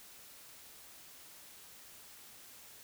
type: silence
effects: white hiss -55 dBFS RMS until 2.83 s